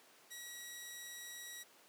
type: tone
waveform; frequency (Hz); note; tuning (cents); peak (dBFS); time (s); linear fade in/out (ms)
10% pulse; 1921; B6; -48; -38; 0.3-1.64; 20
effects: pink hiss -63 dBFS RMS until 1.88 s + high-pass 400 Hz 12 dB/octave